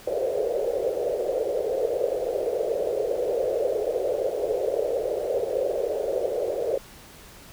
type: band-pass noise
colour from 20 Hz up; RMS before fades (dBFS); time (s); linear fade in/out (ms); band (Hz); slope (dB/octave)
white; -26; 0.07-6.78; 5; 420 to 570; 48
effects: pink hiss -47 dBFS RMS until 7.52 s